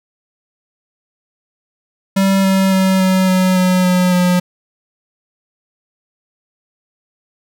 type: tone with pitch steps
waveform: square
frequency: 193.9 / 191.78 / 189.69 / 187.62 / 185.57 / 183.55 / 181.54 / 179.56 Hz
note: G3 / G3 / F#3 / F#3 / F#3 / F#3 / F#3 / F3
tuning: -19 / -38 / +43 / +24 / +5 / -14 / -33 / +48 cents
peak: -11 dBFS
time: 2.16-4.4 s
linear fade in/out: 10 ms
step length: 280 ms
effects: none